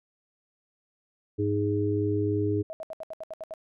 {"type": "harmonic tone", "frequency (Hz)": 103.2, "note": "G#2", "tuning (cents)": -10, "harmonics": [1, 3, 4], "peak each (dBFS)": [-28, -28, -28], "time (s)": [1.38, 2.63], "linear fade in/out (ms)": 20}
{"type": "tone bursts", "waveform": "sine", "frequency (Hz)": 640, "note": "D#5", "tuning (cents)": 49, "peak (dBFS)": -34, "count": 9, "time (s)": [2.7, 3.538], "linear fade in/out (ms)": 0, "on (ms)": 30, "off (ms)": 71}
{"effects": []}